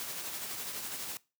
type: noise with tremolo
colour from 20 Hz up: white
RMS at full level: -38 dBFS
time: 0-1.17 s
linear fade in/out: 0 ms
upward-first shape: sine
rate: 12 Hz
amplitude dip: 35%
effects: noise-tail reverb RT60 0.3 s tail -22 dB re dry + high-pass 100 Hz 12 dB/octave